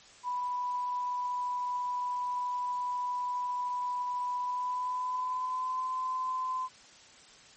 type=tone with pitch glide; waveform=sine; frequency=987.8 to 1025 Hz; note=B5 to C6; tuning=0 to -36 cents; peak=-30 dBFS; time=0.23-6.69 s; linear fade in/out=50 ms; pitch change=+64 cents; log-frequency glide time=4.37-5.85 s; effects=white hiss -55 dBFS RMS until 7.56 s + MP3 32 kbps